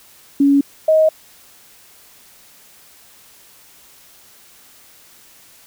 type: tone pair in turn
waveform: sine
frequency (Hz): 280.5 / 629.7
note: C#4 / D#5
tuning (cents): +21 / +21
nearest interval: octave + major second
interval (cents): 1400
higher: second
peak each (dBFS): -9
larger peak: neither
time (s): 0.4-0.61 / 0.88-1.09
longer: neither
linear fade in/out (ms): 5
effects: white hiss -47 dBFS RMS until 5.66 s